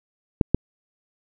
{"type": "clicks", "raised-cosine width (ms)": 3, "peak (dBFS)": -3, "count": 2, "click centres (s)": [0.412, 0.546], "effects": []}